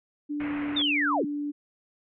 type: tone with pitch glide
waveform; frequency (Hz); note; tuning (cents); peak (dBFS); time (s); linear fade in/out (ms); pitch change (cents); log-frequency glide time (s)
sine; 293.7 to 291.5; D4 to D4; 0 to -13; -28; 0.29-1.52; 20; -13; 0.44-0.55
type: low-pass noise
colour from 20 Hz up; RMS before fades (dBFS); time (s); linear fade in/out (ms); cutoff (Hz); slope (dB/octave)
white; -39; 0.4-0.82; 2; 2500; 48
type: linear sweep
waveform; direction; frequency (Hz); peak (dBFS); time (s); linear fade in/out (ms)
sine; down; 3729 to 164.6; -23; 0.76-1.25; 10
effects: none